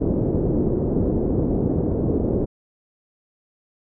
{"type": "low-pass noise", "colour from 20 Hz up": "white", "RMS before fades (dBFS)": -21, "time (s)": [0, 2.46], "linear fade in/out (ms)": 20, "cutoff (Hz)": 420, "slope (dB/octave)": 24, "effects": []}